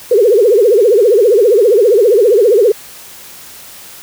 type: tone with vibrato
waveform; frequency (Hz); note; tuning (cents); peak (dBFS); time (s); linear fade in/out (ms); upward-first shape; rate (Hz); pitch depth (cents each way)
sine; 440; A4; 0; -5; 0.11-2.72; 5; triangle; 15; 280
effects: white hiss -34 dBFS RMS until 4.02 s